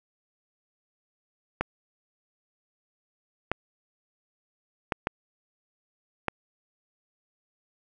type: clicks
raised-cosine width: 0.5 ms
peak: -10 dBFS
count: 5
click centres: 1.61 / 3.516 / 4.922 / 5.071 / 6.283 s
effects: none